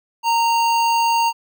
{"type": "tone with notch filter", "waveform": "square", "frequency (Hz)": 925, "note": "A#5", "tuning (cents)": -14, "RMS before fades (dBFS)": -17, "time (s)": [0.23, 1.33], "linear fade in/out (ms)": 50, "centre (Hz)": 11000, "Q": 1.1, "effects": []}